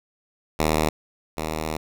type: tone pair in turn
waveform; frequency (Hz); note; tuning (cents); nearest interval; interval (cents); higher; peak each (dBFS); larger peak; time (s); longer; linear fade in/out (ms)
5% pulse; 77.78 / 78.59; D#2 / D#2; 0 / +18; unison; 18; second; -8 / -15; first; 0.59-0.89 / 1.37-1.77; second; 5
effects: none